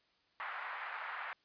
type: band-pass noise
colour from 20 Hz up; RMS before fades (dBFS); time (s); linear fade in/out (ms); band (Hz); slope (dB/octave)
white; -43; 0.4-1.33; 0; 820 to 1900; 24
effects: white hiss -73 dBFS RMS until 1.44 s + resampled to 11025 Hz